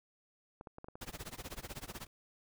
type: clicks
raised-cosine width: 1 ms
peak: -33 dBFS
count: 7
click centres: 0.611 / 0.672 / 0.784 / 0.844 / 0.885 / 0.955 / 1.526 s
type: noise with tremolo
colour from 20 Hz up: pink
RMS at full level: -43 dBFS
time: 1.01-2.07 s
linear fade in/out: 5 ms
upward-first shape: sine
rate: 16 Hz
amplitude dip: 95%
effects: none